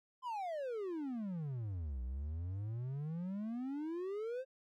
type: exponential two-way sweep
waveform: triangle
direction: down then up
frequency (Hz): 1051 to 60 to 535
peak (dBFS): -36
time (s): 0.22-4.45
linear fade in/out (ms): 50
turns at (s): 2.02
effects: none